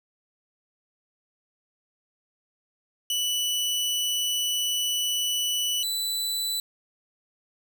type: tone pair in turn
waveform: sawtooth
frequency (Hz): 2966 / 3981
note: F#7 / B7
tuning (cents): +4 / +13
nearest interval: perfect fourth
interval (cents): 509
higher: second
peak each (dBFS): -21 / -23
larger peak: first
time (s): 3.1-5.83 / 5.83-6.6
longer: first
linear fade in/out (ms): 2
effects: none